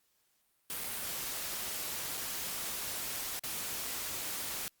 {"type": "noise with dropouts", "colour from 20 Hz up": "white", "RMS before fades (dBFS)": -38, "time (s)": [0.7, 4.68], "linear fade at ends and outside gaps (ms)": 0, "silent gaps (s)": [[0.837, 0.841], [2.172, 2.176], [3.392, 3.437]], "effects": ["white hiss -74 dBFS RMS until 4.8 s", "Opus 48 kbps"]}